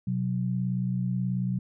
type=tone pair together; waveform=sine; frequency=126.55 / 185 Hz; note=B2 / F#3; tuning=+43 / 0 cents; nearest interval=perfect fifth; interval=657 cents; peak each=-28 dBFS; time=0.07-1.59 s; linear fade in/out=5 ms; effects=none